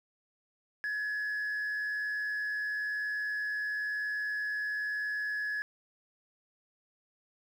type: tone with frequency modulation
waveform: sine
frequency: 1695 Hz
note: G#6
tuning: 35 cents sharp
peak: -29 dBFS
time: 0.84-5.62 s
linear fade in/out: 0 ms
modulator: 101 Hz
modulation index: 0.35
effects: tanh soft clip ceiling -30 dBFS + 10-bit